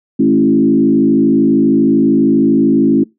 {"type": "tone with frequency modulation", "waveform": "sine", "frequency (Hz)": 274.6, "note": "C#4", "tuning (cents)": -16, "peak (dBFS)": -7, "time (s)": [0.19, 3.04], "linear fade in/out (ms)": 10, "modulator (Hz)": 52.8, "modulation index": 1.3, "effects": ["noise-tail reverb RT60 0.2 s tail -23 dB re dry"]}